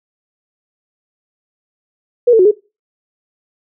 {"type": "tone with pitch steps", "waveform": "sine", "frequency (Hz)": [484.5, 447.4, 368.2, 420.2], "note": ["B4", "A4", "F#4", "G#4"], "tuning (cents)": [-33, 29, -8, 20], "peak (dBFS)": -5, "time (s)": [2.27, 2.514], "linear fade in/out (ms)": 10, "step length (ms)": 61, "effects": ["noise-tail reverb RT60 0.3 s tail -22 dB re dry"]}